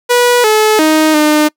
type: tone with pitch steps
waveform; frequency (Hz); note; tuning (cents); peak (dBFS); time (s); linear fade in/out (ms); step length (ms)
sawtooth; 487.4 / 430.9 / 312.1 / 302.7; B4 / A4 / D#4 / D#4; -23 / -36 / +5 / -48; -3; 0.09-1.49; 20; 350
effects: noise-tail reverb RT60 0.1 s tail -25 dB re dry